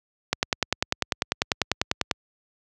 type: click train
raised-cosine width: 0.2 ms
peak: -3 dBFS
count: 19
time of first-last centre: 0.33-2.112 s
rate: 10.1 Hz
effects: high-pass 60 Hz 12 dB/octave